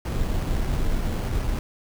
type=noise with sample-and-hold; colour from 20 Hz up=brown; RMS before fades=-24 dBFS; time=0.05-1.59 s; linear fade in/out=2 ms; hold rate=3675 Hz; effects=none